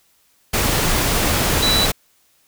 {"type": "tone in noise", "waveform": "sine", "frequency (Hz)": 3951, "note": "B7", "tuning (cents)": 0, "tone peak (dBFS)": -16, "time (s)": [1.62, 1.86], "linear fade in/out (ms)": 10, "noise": "pink", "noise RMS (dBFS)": -18, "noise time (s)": [0.53, 1.92], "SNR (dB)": -1, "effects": ["white hiss -59 dBFS RMS until 2.47 s"]}